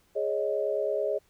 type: chord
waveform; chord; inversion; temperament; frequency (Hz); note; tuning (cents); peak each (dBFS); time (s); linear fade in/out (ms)
sine; Ab suspended fourth; none; just; 415.3 / 553.7 / 623; Ab4 / Db5 / Eb5; 0 / -2 / +2; -30; 0.15-1.19; 20
effects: pink hiss -66 dBFS RMS until 1.29 s